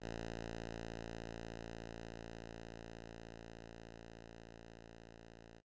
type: tone with level ramp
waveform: 5% pulse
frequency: 56.6 Hz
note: A1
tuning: 50 cents sharp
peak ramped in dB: -31 to -45 dBFS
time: 0-5.62 s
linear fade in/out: 50 ms
effects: noise-tail reverb RT60 0.1 s tail -21 dB re dry + resampled to 16000 Hz